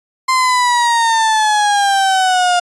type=exponential sweep; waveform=35% pulse; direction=down; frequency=1046.5 to 705 Hz; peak=-9 dBFS; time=0.28-2.6 s; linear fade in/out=10 ms; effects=resampled to 22050 Hz